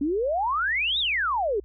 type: exponential two-way sweep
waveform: sine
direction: up then down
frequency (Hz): 270.5 to 3875 to 376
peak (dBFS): -22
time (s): 0.01-1.6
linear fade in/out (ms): 5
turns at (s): 0.99
effects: added 60 Hz sine -45 dBFS peak until 1.64 s